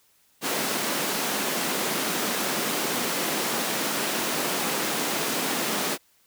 pink high-pass noise, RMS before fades -27 dBFS, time 0.41-5.98 s, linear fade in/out 50 ms, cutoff 200 Hz, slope 24 dB/octave, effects white hiss -63 dBFS RMS until 6.26 s

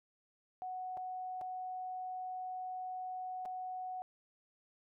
sine tone with dropouts, 740 Hz, F#5, in tune, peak -39 dBFS, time 0.62-4.02 s, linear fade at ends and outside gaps 0 ms, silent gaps 0.97-0.974 / 1.412-1.416 / 3.453-3.458 s, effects none

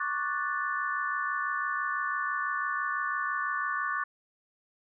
sine chord, D major seventh, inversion third, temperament equal, 1108.7 / 1174.7 / 1480 / 1760 Hz, C#6 / D6 / F#6 / A6, 0 / 0 / 0 / 0 cents, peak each -34 dBFS, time 0-4.04 s, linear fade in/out 5 ms, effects none

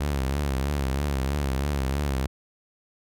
sawtooth tone with vibrato, 69.3 Hz, C#2, in tune, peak -20 dBFS, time 0-2.27 s, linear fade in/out 10 ms, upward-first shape triangle, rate 3.1 Hz, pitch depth 120 cents each way, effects none

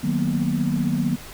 sine chord, B major seventh, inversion first, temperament just, 154.34 / 185.21 / 231.5 / 246.9 Hz, D#3 / F#3 / A#3 / B3, -14 / +2 / -12 / 0 cents, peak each -25 dBFS, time 0.03-1.16 s, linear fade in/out 10 ms, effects pink hiss -40 dBFS RMS until 1.33 s

